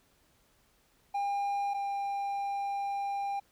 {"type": "tone pair in turn", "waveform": "triangle", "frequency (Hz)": [804, 798.9], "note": ["G5", "G5"], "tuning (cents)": [44, 33], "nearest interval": "unison", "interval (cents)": 11, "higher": "first", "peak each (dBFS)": [-27, -29], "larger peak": "first", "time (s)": [[1.14, 1.74], [1.74, 3.4]], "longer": "second", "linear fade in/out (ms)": 10, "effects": ["pink hiss -68 dBFS RMS until 3.51 s"]}